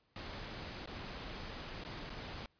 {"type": "noise with dropouts", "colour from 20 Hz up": "pink", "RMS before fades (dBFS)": -45, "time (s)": [0.16, 2.46], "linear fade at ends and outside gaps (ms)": 1, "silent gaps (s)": [[0.859, 0.874], [1.838, 1.849], [2.096, 2.102]], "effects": ["pink hiss -75 dBFS RMS until 2.59 s", "resampled to 11025 Hz"]}